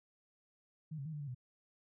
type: tone with pitch steps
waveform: sine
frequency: 156.6 / 137.1 / 158.6 / 148.4 / 143.7 / 125.2 Hz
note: D#3 / C#3 / D#3 / D3 / D3 / B2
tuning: +11 / -19 / +33 / +18 / -37 / +24 cents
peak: -40 dBFS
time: 0.91-1.348 s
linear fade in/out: 10 ms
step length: 73 ms
effects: none